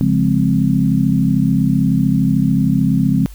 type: chord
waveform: sine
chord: Db major seventh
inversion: none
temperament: equal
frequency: 138.59 / 174.61 / 207.7 / 261.6 Hz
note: Db3 / F3 / Ab3 / C4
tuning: 0 / 0 / 0 / 0 cents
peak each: -17 dBFS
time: 0.01-3.26 s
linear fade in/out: 0 ms
effects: added 50 Hz sine -32 dBFS peak until 3.34 s + white hiss -46 dBFS RMS until 3.34 s